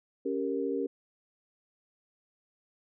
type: chord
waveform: sine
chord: G diminished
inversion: second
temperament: equal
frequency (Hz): 277.2 / 392 / 466.2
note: Db4 / G4 / Bb4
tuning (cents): 0 / 0 / 0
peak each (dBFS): -33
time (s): 0.25-0.87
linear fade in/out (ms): 10
effects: none